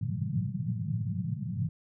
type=band-pass noise; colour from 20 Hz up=pink; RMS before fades=-32 dBFS; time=0.01-1.69 s; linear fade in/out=5 ms; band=100 to 200 Hz; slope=96 dB/octave; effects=none